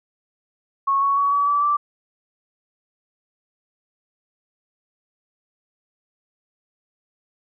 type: tone with pitch steps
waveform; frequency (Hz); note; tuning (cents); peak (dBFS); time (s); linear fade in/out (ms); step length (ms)
sine; 1100 / 1113.4 / 1127 / 1140.8 / 1154.7 / 1168.8; C#6 / C#6 / C#6 / C#6 / D6 / D6; -14 / +7 / +28 / +49 / -30 / -9; -16; 0.87-1.77; 10; 150
effects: none